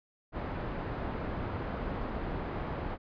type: low-pass noise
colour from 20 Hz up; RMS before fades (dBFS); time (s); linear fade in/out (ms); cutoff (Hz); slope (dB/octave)
pink; -36; 0.32-2.98; 50; 1300; 12
effects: resampled to 11025 Hz